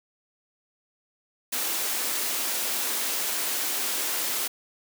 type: high-pass noise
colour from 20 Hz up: white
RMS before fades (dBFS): -28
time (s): 1.52-4.48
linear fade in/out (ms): 10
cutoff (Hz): 240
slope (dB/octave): 24
effects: none